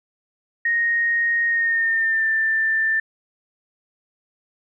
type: tone with pitch glide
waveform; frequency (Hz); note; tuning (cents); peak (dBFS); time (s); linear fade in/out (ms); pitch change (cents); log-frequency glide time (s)
sine; 1864.7 to 1779.5; A#6 to A6; 0 to +19; -17; 0.65-3; 5; -81; 1.47-2.29
effects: none